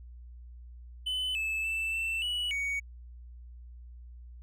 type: tone with pitch steps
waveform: triangle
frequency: 3021 / 2617 / 2650 / 2672 / 2939 / 2240 Hz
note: F#7 / E7 / E7 / E7 / F#7 / C#7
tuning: +35 / -13 / +9 / +23 / -12 / +18 cents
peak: -28 dBFS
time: 1.06-2.8 s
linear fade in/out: 10 ms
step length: 290 ms
effects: added 60 Hz sine -45 dBFS peak until 4.42 s